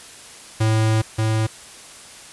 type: tone pair in turn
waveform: square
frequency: 110.1 / 110.1 Hz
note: A2 / A2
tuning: +2 / +2 cents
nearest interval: unison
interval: 0 cents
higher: neither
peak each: -16 / -18 dBFS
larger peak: first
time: 0.6-1.02 / 1.18-1.47 s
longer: first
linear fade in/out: 10 ms
effects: white hiss -41 dBFS RMS until 2.32 s + resampled to 24000 Hz